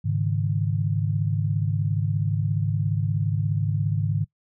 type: chord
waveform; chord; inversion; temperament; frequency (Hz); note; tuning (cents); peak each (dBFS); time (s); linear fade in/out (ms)
sine; Ab suspended fourth; none; equal; 103.83 / 138.59 / 155.56; Ab2 / Db3 / Eb3; 0 / 0 / 0; -24 / -27 / -26; 0.04-4.25; 20
effects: noise-tail reverb RT60 0.1 s tail -21 dB re dry